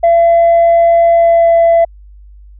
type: tone with pitch glide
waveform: sine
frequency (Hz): 677 to 671.9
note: E5 to E5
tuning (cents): +46 to +33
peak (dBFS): -3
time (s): 0.03-1.85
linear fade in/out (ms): 10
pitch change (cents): -13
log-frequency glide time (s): 1.11-1.54
effects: tanh soft clip ceiling -3 dBFS + added 50 Hz sine -34 dBFS peak until 2.59 s